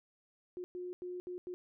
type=tone bursts at uneven times; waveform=sine; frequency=359.5 Hz; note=F#4; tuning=50 cents flat; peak=-39 dBFS; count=5; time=0.57-0.64 / 0.75-0.93 / 1.02-1.2 / 1.27-1.38 / 1.47-1.54 s; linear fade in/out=0 ms; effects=none